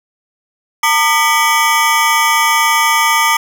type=ring-modulated tone; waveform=25% pulse; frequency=1061 Hz; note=C6; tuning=24 cents sharp; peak=-3 dBFS; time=0.83-3.37 s; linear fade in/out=5 ms; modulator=148 Hz; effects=none